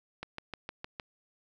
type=click train; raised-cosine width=0.3 ms; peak=-22 dBFS; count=6; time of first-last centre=0.23-0.998 s; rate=6.51 Hz; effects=none